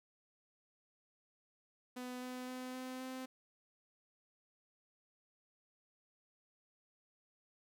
sawtooth tone with pitch steps, 250 / 252.2 / 254.4 / 256.6 / 258.8 Hz, B3 / B3 / C4 / C4 / C4, +21 / +36 / -48 / -34 / -19 cents, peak -39 dBFS, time 1.96-3.26 s, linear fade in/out 10 ms, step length 260 ms, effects none

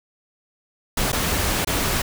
pink noise with dropouts, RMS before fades -22 dBFS, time 0.97-2.02 s, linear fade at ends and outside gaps 5 ms, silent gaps 1.12-1.128 / 1.648-1.671 s, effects none

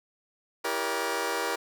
15% pulse chord, E diminished seventh, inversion none, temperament just, 329.6 / 395.6 / 474.7 / 569.6 Hz, E4 / G4 / Bb4 / Db5, 0 / +16 / +31 / +47 cents, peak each -30 / -27 / -25 / -29 dBFS, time 0.64-1.56 s, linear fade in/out 10 ms, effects none

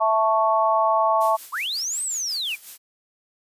sine chord, A major, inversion second, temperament equal, 659.3 / 880 / 1108.7 Hz, E5 / A5 / C#6, 0 / 0 / 0 cents, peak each -21 dBFS, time 0-1.37 s, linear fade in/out 20 ms
blue noise with tremolo, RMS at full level -37 dBFS, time 1.2-2.78 s, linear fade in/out 20 ms, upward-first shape sine, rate 5.5 Hz, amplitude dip 65%
sine linear two-way sweep, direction up then down, 920 to 8370 to 2259 Hz, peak -24 dBFS, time 1.52-2.56 s, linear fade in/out 20 ms, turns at 2.02 s
effects resampled to 32000 Hz

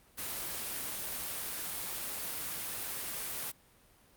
white noise, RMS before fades -38 dBFS, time 0.17-3.52 s, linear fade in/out 20 ms, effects pink hiss -63 dBFS RMS until 4.16 s + Opus 32 kbps

